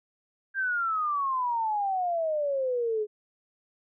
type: exponential sweep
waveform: sine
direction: down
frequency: 1602 to 415.3 Hz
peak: -25 dBFS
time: 0.54-3.07 s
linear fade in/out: 50 ms
effects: none